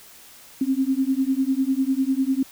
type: beating tone pair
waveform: sine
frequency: 261.6 / 271.6 Hz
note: C4 / C#4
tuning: 0 / -35 cents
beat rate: 10 Hz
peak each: -22 dBFS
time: 0.61-2.43 s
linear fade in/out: 5 ms
effects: white hiss -47 dBFS RMS until 2.51 s